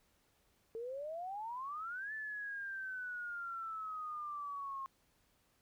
sine exponential two-way sweep, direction up then down, 442.3 to 1760 to 1070 Hz, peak -40 dBFS, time 0.75-4.86 s, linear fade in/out 0 ms, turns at 2.13 s, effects pink hiss -74 dBFS RMS until 5.61 s

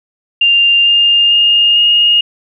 sine tone with pitch steps, 2794 / 2813 / 2833 / 2853 Hz, F7 / F7 / F7 / F7, 0 / +12 / +24 / +36 cents, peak -6 dBFS, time 0.41-2.21 s, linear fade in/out 5 ms, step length 450 ms, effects none

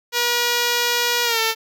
5% pulse tone with pitch glide, 480 to 447.9 Hz, B4 to A4, -49 to +31 cents, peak -6 dBFS, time 0.12-1.55 s, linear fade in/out 50 ms, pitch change -120 cents, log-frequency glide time 1.24-1.4 s, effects none

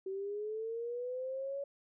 sine linear sweep, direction up, 378.5 to 564 Hz, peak -36 dBFS, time 0.06-1.64 s, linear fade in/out 5 ms, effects none

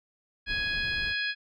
harmonic tone, 833 Hz, G#5, 5 cents sharp, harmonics 2 / 3 / 4 / 5 / 6, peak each -30 / -34 / -36 / -38 / -40 dBFS, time 0.46-1.35 s, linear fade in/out 50 ms
brown noise, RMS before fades -40 dBFS, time 0.46-1.15 s, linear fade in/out 50 ms
effects none

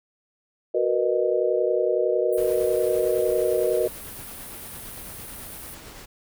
sine chord, B major seventh, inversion second, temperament just, 370.4 / 463 / 493.9 / 617.4 Hz, F#4 / A#4 / B4 / D#5, +2 / -12 / 0 / -14 cents, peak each -25 dBFS, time 0.74-3.88 s, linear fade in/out 10 ms
pink high-pass noise, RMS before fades -41 dBFS, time 2.32-5.75 s, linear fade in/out 10 ms, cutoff 8600 Hz, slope 96 dB/octave
pink noise with tremolo, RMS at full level -41 dBFS, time 2.37-6.06 s, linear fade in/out 10 ms, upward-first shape triangle, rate 8.9 Hz, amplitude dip 35%
effects none

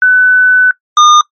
sine / square tone pair in turn, 1500 / 1215.5 Hz, F#6 / D#6, +23 / -41 cents, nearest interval major third, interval 364 cents, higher first, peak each -3 dBFS, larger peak neither, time 0.02-0.71 / 0.97-1.21 s, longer first, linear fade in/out 2 ms, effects noise-tail reverb RT60 0.1 s tail -21 dB re dry + MP3 32 kbps

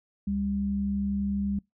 sine tone pair together, 70.59 / 199.8 Hz, C#2 / G3, +32 / +33 cents, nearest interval octave + tritone, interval 1801 cents, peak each -35 / -26 dBFS, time 0.27-1.59 s, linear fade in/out 5 ms, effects noise-tail reverb RT60 0.2 s tail -26 dB re dry

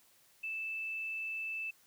sine tone, 2637 Hz, E7, in tune, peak -36 dBFS, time 0.43-1.71 s, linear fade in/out 10 ms, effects white hiss -66 dBFS RMS until 1.86 s

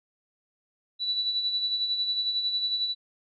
sine tone with tremolo, 3951 Hz, B7, in tune, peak -23 dBFS, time 0.99-2.95 s, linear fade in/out 50 ms, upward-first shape sine, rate 11 Hz, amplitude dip 50%, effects none

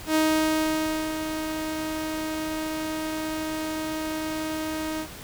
sawtooth tone with ADSR envelope, 313.5 Hz, D#4, 13 cents sharp, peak -15 dBFS, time 0.06-5.08 s, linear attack 88 ms, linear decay 980 ms, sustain -9 dB, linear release 80 ms, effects pink hiss -41 dBFS RMS until 5.23 s

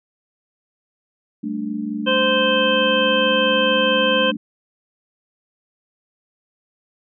sine chord, G suspended second, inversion none, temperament just, 196 / 220.5 / 294 Hz, G3 / A3 / D4, 0 / +4 / +2 cents, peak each -30 / -25 / -27 dBFS, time 1.43-4.37 s, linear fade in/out 10 ms
harmonic tone, 520 Hz, C5, 11 cents flat, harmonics 1 / 2 / 3 / 5 / 6, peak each -18 / -24 / -23 / -24 / -21 dBFS, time 2.06-4.32 s, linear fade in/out 20 ms
effects none

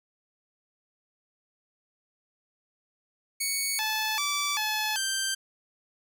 10% pulse tone with pitch steps, 2227 / 868 / 1159 / 859 / 1567 Hz, C#7 / A5 / D6 / A5 / G6, +7 / -24 / -23 / -42 / -1 cents, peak -18 dBFS, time 3.4-5.35 s, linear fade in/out 10 ms, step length 390 ms, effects none

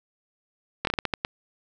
slowing click train, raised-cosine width 0.3 ms, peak -8 dBFS, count 8, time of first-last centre 0.85-1.249 s, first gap 22 ms, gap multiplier 1.31, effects none

